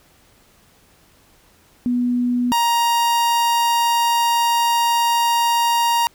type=tone pair in turn; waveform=sine / 45% pulse; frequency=244.9 / 938.1 Hz; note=B3 / A#5; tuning=-14 / +11 cents; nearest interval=octave + major seventh; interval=2325 cents; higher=second; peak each=-16 / -15 dBFS; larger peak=second; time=1.86-2.52 / 2.52-6.07 s; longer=second; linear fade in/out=0 ms; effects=pink hiss -54 dBFS RMS until 6.14 s